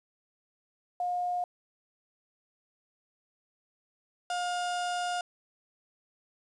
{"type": "tone pair in turn", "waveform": ["sine", "35% pulse"], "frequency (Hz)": [714, 711], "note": ["F5", "F5"], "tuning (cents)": [38, 31], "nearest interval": "unison", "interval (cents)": 7, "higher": "first", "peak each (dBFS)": -28, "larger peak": "neither", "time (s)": [[1, 1.44], [4.3, 5.21]], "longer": "second", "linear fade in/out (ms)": 2, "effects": ["resampled to 22050 Hz", "10-bit"]}